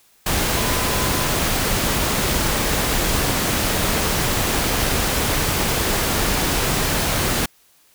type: tone in noise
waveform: sine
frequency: 1013 Hz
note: B5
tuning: 44 cents sharp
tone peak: -30 dBFS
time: 0.56-1.32 s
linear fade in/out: 5 ms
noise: pink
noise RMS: -20 dBFS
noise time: 0.26-7.46 s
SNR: -13 dB
effects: white hiss -56 dBFS RMS until 7.94 s